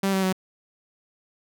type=tone with pitch steps; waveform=sawtooth; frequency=195 / 191.21 / 187.49 Hz; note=G3 / G3 / F#3; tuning=-9 / -43 / +23 cents; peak=-17 dBFS; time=0.03-0.327 s; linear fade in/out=5 ms; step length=99 ms; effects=none